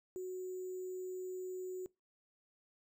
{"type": "tone with sample-and-hold", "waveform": "sine", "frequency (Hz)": 369.1, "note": "F#4", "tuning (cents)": -4, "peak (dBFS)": -39, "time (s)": [0.16, 1.86], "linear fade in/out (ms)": 0, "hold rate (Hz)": 7350, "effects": ["noise-tail reverb RT60 0.2 s tail -22 dB re dry"]}